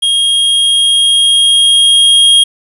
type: tone with level ramp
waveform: square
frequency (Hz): 3255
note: G#7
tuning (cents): -36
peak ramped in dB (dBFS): -9 to -4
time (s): 0.02-2.44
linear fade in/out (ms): 10
effects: resampled to 24000 Hz + 7-bit